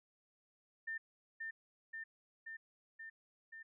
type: tone with echo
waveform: sine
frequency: 1800 Hz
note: A6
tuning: 39 cents sharp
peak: -39 dBFS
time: 0.87-0.98 s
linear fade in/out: 10 ms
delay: 530 ms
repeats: 5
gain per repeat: -2 dB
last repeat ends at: 3.63 s
effects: none